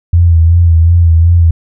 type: tone with vibrato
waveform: sine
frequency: 84 Hz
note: E2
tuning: 33 cents sharp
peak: -3 dBFS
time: 0.13-1.51 s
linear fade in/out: 5 ms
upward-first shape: sine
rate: 2.7 Hz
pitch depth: 49 cents each way
effects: none